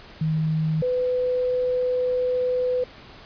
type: tone pair in turn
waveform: sine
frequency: 157.4 / 501.4 Hz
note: D#3 / B4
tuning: +20 / +26 cents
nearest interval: octave + minor sixth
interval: 2006 cents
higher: second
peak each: -20 dBFS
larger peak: neither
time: 0.21-0.82 / 0.82-2.84 s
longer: second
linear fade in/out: 5 ms
effects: pink hiss -45 dBFS RMS until 3.25 s + resampled to 11025 Hz